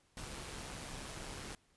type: noise with amplitude modulation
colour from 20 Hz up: pink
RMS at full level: -44 dBFS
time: 0.17-1.55 s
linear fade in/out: 2 ms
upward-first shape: sine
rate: 138 Hz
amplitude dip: 40%
effects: pink hiss -72 dBFS RMS until 1.76 s + resampled to 24000 Hz